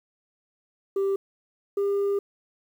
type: tone pair in turn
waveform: sine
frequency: 392 / 400.5 Hz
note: G4 / G4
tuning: 0 / +37 cents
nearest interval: unison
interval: 37 cents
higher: second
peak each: -19 dBFS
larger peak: neither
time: 0.96-1.16 / 1.77-2.19 s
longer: second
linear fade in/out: 5 ms
effects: tanh soft clip ceiling -21 dBFS + 9-bit